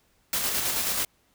white noise with tremolo, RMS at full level -26 dBFS, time 0.33-1.05 s, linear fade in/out 2 ms, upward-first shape square, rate 9.3 Hz, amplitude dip 30%, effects pink hiss -66 dBFS RMS until 1.34 s

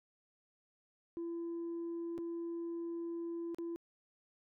sine tone with dropouts, 337.6 Hz, E4, 41 cents sharp, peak -36 dBFS, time 1.17-3.76 s, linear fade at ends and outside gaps 0 ms, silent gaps 2.179-2.186 / 3.546-3.585 s, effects tanh soft clip ceiling -36 dBFS

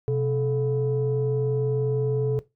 sine tone pair together, 128.1 / 432.9 Hz, C3 / A4, -36 / -28 cents, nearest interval octave + major sixth, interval 2108 cents, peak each -23 dBFS, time 0.08-2.39 s, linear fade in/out 0 ms, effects noise-tail reverb RT60 0.2 s tail -18 dB re dry + tanh soft clip ceiling -16 dBFS

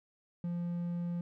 triangle tone, 173.3 Hz, F3, 13 cents flat, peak -31 dBFS, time 0.44-1.21 s, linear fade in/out 2 ms, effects none

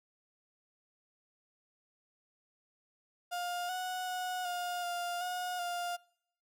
35% pulse tone with pitch steps, 707 / 736 / 732 / 711 / 701 / 722 / 702 Hz, F5 / F#5 / F#5 / F5 / F5 / F#5 / F5, +21 / -9 / -19 / +31 / +6 / -43 / +9 cents, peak -33 dBFS, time 3.31-5.97 s, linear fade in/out 20 ms, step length 380 ms, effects noise-tail reverb RT60 0.7 s tail -24 dB re dry

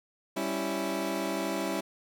20% pulse chord, C# diminished, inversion second, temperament equal, 196 / 277.2 / 329.6 Hz, G3 / C#4 / E4, 0 / 0 / 0 cents, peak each -30 / -30 / -28 dBFS, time 0.36-1.81 s, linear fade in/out 10 ms, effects none

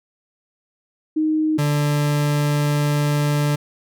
sine / 40% pulse tone pair in turn, 311.1 / 146.82 Hz, D#4 / D3, 0 / 0 cents, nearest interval octave + minor second, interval 1300 cents, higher first, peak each -16 dBFS, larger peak neither, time 1.16-1.58 / 1.58-3.56 s, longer second, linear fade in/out 10 ms, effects none

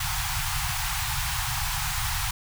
pink band-stop noise, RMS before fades -28 dBFS, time 0-2.31 s, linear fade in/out 5 ms, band 150 to 740 Hz, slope 96 dB/octave, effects none

